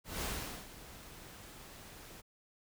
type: noise with ADSR envelope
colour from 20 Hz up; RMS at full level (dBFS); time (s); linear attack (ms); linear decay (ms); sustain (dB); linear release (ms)
pink; -37; 0.04-2.22; 180; 440; -15; 22
effects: none

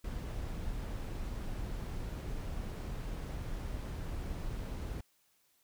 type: noise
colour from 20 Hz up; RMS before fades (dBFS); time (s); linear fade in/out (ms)
brown; -39; 0.04-5.01; 5
effects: white hiss -72 dBFS RMS until 5.63 s

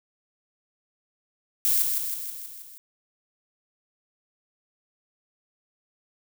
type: noise with echo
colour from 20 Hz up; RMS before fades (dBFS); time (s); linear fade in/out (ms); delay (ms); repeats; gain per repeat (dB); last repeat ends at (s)
violet; -22; 1.65-1.82; 0; 160; 6; -4; 2.78
effects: none

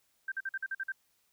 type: tone bursts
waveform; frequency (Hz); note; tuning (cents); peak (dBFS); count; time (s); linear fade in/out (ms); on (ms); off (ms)
sine; 1568; G6; 0; -32; 8; 0.28-0.921; 5; 39; 47
effects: white hiss -73 dBFS RMS until 1.32 s

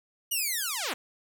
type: linear sweep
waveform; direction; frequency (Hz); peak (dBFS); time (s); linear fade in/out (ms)
5% pulse; down; 2960 to 205.2; -18; 0.31-0.94; 10
effects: none

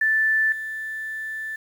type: tone with level steps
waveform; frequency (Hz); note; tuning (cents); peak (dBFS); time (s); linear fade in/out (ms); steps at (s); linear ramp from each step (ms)
sine; 1760; A6; 0; -17 / -28; 0.01-1.56; 5; 0.52; 2
effects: 8-bit

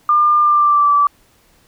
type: tone with pitch glide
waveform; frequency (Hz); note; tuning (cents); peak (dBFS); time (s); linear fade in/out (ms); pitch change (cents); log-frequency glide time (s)
sine; 1200 to 1157.8; D6 to D6; +37 to -25; -9; 0.09-1.07; 2; -62; 0.41-0.93
effects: pink hiss -54 dBFS RMS until 1.67 s

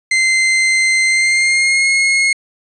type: tone with pitch glide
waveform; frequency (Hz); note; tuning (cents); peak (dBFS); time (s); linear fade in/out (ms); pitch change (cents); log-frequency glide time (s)
40% pulse; 2077 to 2161; C7 to C#7; -13 to -45; -10; 0.11-2.33; 5; +68; 1.06-1.89
effects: resampled to 22050 Hz

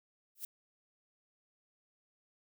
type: noise with exponential growth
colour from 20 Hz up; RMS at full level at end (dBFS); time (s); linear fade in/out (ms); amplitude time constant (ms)
violet; -35; 0.35-0.45; 5; 21
effects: none

